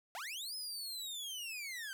sawtooth linear two-way sweep, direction up then down, 632 to 5140 to 1523 Hz, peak -38 dBFS, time 0.15-1.93 s, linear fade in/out 0 ms, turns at 0.55 s, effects none

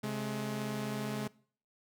sawtooth tone pair together, 133.8 / 212.2 Hz, C3 / G#3, +39 / +38 cents, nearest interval minor sixth, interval 799 cents, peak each -35 / -32 dBFS, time 0.03-1.28 s, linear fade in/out 10 ms, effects noise-tail reverb RT60 0.5 s tail -22 dB re dry

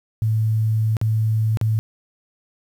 sine tone with dropouts, 110 Hz, A2, in tune, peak -16 dBFS, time 0.22-1.79 s, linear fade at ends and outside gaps 0 ms, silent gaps 0.968-1.014 / 1.572-1.613 s, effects 8-bit

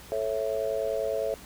sine chord, A major, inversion none, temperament just, 440 / 550 / 660 Hz, A4 / C#5 / E5, 0 / -14 / +2 cents, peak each -31 / -30 / -31 dBFS, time 0.12-1.34 s, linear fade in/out 0 ms, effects added 62 Hz sine -54 dBFS peak until 1.45 s + pink hiss -48 dBFS RMS until 1.45 s

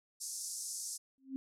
pink band-pass noise, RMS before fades -42 dBFS, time 0.2-0.98 s, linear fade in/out 20 ms, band 5200 to 11000 Hz, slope 48 dB/octave
sine tone with exponential growth, 266.5 Hz, C4, 32 cents sharp, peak -33 dBFS, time 1.18-1.36 s, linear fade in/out 0 ms, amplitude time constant 37 ms
effects none

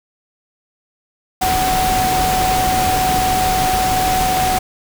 sine tone in noise, 746 Hz, F#5, 14 cents sharp, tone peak -15 dBFS, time 1.41-4.59 s, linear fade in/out 10 ms, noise pink, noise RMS -20 dBFS, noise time 1.41-4.59 s, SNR +2 dB, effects none

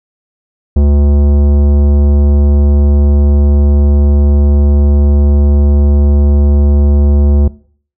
sine tone with tanh clipping, 72 Hz, D2, 34 cents flat, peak -7 dBFS, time 0.76-7.48 s, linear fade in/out 5 ms, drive 15 dB, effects noise-tail reverb RT60 0.5 s tail -20 dB re dry

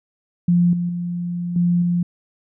sine tone with level steps, 174.61 Hz, F3, in tune, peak -12 / -19 / -22 / -14 / -16 dBFS, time 0.48-2.03 s, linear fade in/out 5 ms, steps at 0.73 / 0.89 / 1.56 / 1.82 s, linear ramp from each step 2 ms, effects none

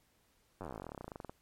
slowing click train, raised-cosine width 1 ms, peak -29 dBFS, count 29, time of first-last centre 0.61-1.295 s, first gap 10 ms, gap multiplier 1.06, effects pink hiss -72 dBFS RMS until 1.41 s + MP3 64 kbps

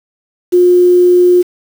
sine tone with quantisation, 357 Hz, F4, 38 cents sharp, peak -4 dBFS, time 0.52-1.43 s, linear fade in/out 20 ms, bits 5, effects none

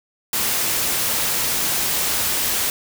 white noise, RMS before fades -21 dBFS, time 0.33-2.7 s, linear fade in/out 2 ms, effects none

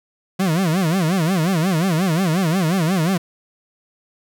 40% pulse tone with vibrato, 174.1 Hz, F3, 5 cents flat, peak -15 dBFS, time 0.39-3.18 s, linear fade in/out 10 ms, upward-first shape sine, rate 5.6 Hz, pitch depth 210 cents each way, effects none

